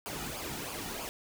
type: noise with flanger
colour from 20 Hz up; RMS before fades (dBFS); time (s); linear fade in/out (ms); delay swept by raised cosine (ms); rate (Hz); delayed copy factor
pink; -39; 0.06-1.09; 0; 0.51 to 1.91; 3.1; -0.65
effects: none